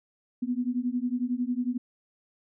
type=beating tone pair; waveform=sine; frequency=241.4 / 252.4 Hz; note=B3 / B3; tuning=-39 / +38 cents; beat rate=11 Hz; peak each=-29 dBFS; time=0.42-1.78 s; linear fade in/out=10 ms; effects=none